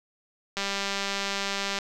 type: click train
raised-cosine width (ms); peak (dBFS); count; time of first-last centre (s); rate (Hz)
0.2; -12; 242; 0.57-1.787; 198
effects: none